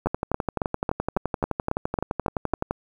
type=two click trains; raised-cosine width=1 ms; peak=-9 / -10 dBFS; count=10 / 32; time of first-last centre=0.07-2.536 / 0.06-2.71 s; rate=3.65 / 11.7 Hz; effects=8-bit